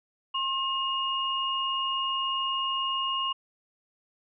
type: tone pair together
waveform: sine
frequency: 1069.4 / 2853 Hz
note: C6 / F7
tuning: +37 / +36 cents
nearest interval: octave + perfect fourth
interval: 1699 cents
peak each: -29 / -29 dBFS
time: 0.34-3.33 s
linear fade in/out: 10 ms
effects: none